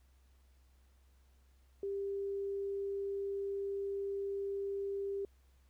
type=tone; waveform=sine; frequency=396.5 Hz; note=G4; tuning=20 cents sharp; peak=-35 dBFS; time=1.83-5.25 s; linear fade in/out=2 ms; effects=added 65 Hz sine -63 dBFS peak until 5.69 s + pink hiss -75 dBFS RMS until 5.69 s

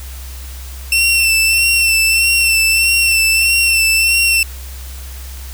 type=tone with vibrato; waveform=sawtooth; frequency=2694 Hz; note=E7; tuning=37 cents sharp; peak=-7 dBFS; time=0.92-4.43 s; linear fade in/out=2 ms; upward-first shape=sine; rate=1.6 Hz; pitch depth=30 cents each way; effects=added 65 Hz sine -27 dBFS peak until 5.53 s + white hiss -36 dBFS RMS until 5.53 s

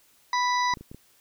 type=harmonic tone; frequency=987.8 Hz; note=B5; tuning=in tune; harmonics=1 / 2 / 4 / 5 / 6; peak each=-23 / -29 / -35 / -37 / -39 dBFS; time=0.33-0.74 s; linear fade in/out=2 ms
type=clicks; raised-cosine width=3 ms; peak=-29 dBFS; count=5; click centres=0.737 / 0.772 / 0.81 / 0.915 / 0.946 s
effects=white hiss -61 dBFS RMS until 1.2 s

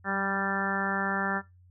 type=harmonic tone with a mistuned harmonic; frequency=196 Hz; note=G3; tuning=in tune; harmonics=1 / 2 / 3 / 4 / 5 / 6 / 7 / 8 / 9; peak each=-34 / -39 / -39 / -35 / -39 / -39 / -33 / -36 / -33 dBFS; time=0.04-1.42 s; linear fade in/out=50 ms; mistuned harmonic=1; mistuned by=-20 cents; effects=noise-tail reverb RT60 0.2 s tail -17 dB re dry + added 90 Hz sine -54 dBFS peak until 1.7 s

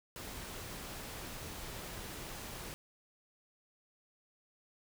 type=noise; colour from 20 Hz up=pink; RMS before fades=-45 dBFS; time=0.16-2.74 s; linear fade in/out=0 ms; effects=none

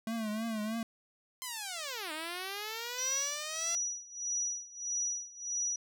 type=tone with vibrato; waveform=square; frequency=220 Hz; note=A3; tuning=in tune; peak=-34 dBFS; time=0.07-0.83 s; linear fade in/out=2 ms; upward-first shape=triangle; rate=3.2 Hz; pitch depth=93 cents each way
type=linear two-way sweep; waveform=5% pulse; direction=down then up; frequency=1046.5 to 302.4 to 682 Hz; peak=-26 dBFS; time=1.42-3.75 s; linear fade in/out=0 ms; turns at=2.12 s
type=tone with tremolo; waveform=sine; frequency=5840 Hz; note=F#8; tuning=24 cents flat; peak=-30 dBFS; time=2.98-5.76 s; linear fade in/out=5 ms; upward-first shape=sine; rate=1.6 Hz; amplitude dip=90%
effects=none

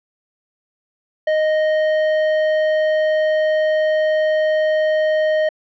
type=tone with tanh clipping; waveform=triangle; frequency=621 Hz; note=D#5; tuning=3 cents flat; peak=-16 dBFS; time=1.27-5.49 s; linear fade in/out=5 ms; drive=17 dB; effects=low-pass 3000 Hz 12 dB/octave

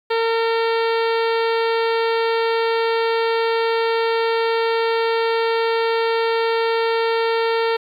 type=harmonic tone; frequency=455.9 Hz; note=A#4; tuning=39 cents flat; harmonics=1 / 2 / 3 / 4 / 5 / 6 / 7 / 8 / 9 / 10; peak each=-18 / -24 / -28 / -30 / -32 / -34 / -35 / -36 / -37 / -38 dBFS; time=0.1-7.77 s; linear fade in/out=10 ms; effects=9-bit

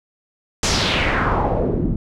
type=noise with low-pass filter sweep; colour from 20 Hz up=pink; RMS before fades=-19 dBFS; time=0.63-1.96 s; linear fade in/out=2 ms; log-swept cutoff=7000 to 210 Hz; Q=2.5; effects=none

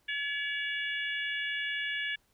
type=harmonic tone; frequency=569 Hz; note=C#5; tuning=45 cents sharp; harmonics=3 / 4 / 5 / 6; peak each=-34 / -37 / -38 / -41 dBFS; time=0.08-2.16 s; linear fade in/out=10 ms; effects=pink hiss -71 dBFS RMS until 2.33 s

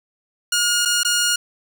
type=tone with dropouts; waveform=10% pulse; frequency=1430 Hz; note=F6; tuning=41 cents sharp; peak=-8 dBFS; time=0.52-1.36 s; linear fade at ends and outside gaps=5 ms; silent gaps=0.852-0.856 / 1.033-1.048 s; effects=none

